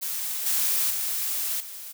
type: noise with level steps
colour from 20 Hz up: blue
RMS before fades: -30 / -24 / -28 / -39 dBFS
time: 0.01-1.93 s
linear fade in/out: 20 ms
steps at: 0.46 / 0.9 / 1.6 s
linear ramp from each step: 5 ms
effects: none